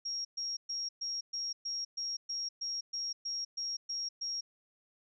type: tone bursts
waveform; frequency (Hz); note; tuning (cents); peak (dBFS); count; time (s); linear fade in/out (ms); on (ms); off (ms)
sine; 5588; F8; 0; -34; 14; 0.05-4.41; 10; 200; 120
effects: none